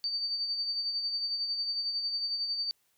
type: tone with tremolo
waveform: sine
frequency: 4600 Hz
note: D8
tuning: 37 cents flat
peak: -28 dBFS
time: 0.04-2.71 s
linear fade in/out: 0 ms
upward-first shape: sine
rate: 11 Hz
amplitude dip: 45%
effects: white hiss -72 dBFS RMS until 2.97 s